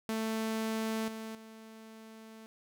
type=tone with level steps; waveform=sawtooth; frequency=221.4 Hz; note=A3; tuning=11 cents sharp; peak=-28 / -36 / -45 dBFS; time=0.09-2.46 s; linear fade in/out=0 ms; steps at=1.08 / 1.35 s; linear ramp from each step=2 ms; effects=none